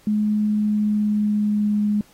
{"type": "tone with pitch glide", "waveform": "sine", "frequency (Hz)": [211.2, 208.4], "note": ["G#3", "G#3"], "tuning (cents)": [29, 6], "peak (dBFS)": -17, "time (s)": [0.07, 2.01], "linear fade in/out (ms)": 2, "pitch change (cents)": -23, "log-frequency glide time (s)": [0.42, 1.8], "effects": ["pink hiss -54 dBFS RMS until 2.13 s", "AAC 48 kbps"]}